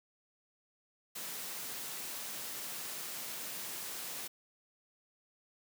white high-pass noise, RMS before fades -42 dBFS, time 1.15-4.28 s, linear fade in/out 10 ms, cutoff 120 Hz, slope 24 dB/octave, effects none

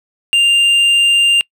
triangle tone with hard clipping, 2794 Hz, F7, in tune, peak -9 dBFS, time 0.33-1.41 s, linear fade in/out 0 ms, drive 7 dB, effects noise-tail reverb RT60 0.1 s tail -26 dB re dry

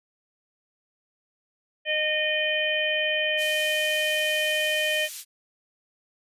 harmonic tone, 614 Hz, D#5, 23 cents flat, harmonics 1 / 3 / 4 / 5, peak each -28 / -28 / -28 / -28 dBFS, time 1.85-5.09 s, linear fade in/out 50 ms
white band-pass noise, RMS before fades -38 dBFS, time 3.37-5.25 s, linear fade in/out 50 ms, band 3100 to 13000 Hz, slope 12 dB/octave
effects resampled to 32000 Hz

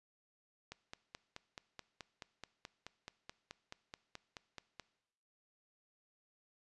click train, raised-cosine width 0.2 ms, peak -29 dBFS, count 20, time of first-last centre 0.72-4.797 s, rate 4.66 Hz, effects noise-tail reverb RT60 0.9 s tail -19 dB re dry + resampled to 24000 Hz

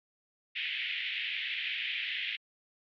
white band-pass noise, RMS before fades -35 dBFS, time 0.55-2.37 s, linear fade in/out 20 ms, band 1900 to 3300 Hz, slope 48 dB/octave, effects MP3 96 kbps

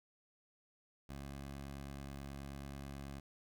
15% pulse tone, 69.3 Hz, C#2, in tune, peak -39 dBFS, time 1.09-3.2 s, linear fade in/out 5 ms, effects none

